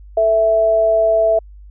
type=tone pair together; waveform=sine; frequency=440 / 659.3 Hz; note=A4 / E5; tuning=0 / 0 cents; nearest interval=perfect fifth; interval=700 cents; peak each=-21 / -11 dBFS; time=0.17-1.39 s; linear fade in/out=5 ms; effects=added 50 Hz sine -36 dBFS peak until 1.7 s